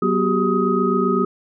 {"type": "tone cluster", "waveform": "sine", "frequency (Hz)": [188, 243.1, 374.7, 402.4, 1258], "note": ["F#3", "B3", "F#4", "G4", "D#6"], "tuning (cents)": [28, -27, 22, 45, 19], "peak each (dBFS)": -22, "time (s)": [0.02, 1.25], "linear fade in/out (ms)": 5, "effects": []}